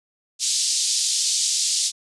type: band-pass noise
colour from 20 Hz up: white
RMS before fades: -22 dBFS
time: 0.39-1.92 s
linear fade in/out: 50 ms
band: 3900 to 7800 Hz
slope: 24 dB/octave
effects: resampled to 24000 Hz